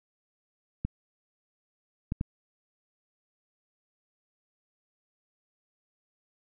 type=clicks; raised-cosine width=5 ms; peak=-17 dBFS; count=3; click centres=0.85 / 2.121 / 2.211 s; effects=none